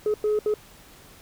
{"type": "tone bursts at uneven times", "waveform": "sine", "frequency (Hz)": 423.5, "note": "G#4", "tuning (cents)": 34, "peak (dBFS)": -18, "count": 3, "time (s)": [[0.06, 0.14], [0.24, 0.39], [0.46, 0.54]], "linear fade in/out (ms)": 2, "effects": ["tanh soft clip ceiling -18 dBFS", "pink hiss -50 dBFS RMS until 1.21 s"]}